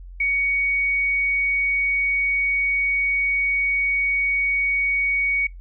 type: tone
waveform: sine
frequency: 2240 Hz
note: C#7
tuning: 18 cents sharp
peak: -18 dBFS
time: 0.2-5.47 s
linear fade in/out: 5 ms
effects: noise-tail reverb RT60 0.2 s tail -24 dB re dry + added 44 Hz sine -36 dBFS peak until 5.6 s